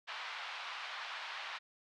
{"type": "band-pass noise", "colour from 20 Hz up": "pink", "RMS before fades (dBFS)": -44, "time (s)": [0.07, 1.59], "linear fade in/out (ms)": 20, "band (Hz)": [870, 4000], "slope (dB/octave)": 24, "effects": []}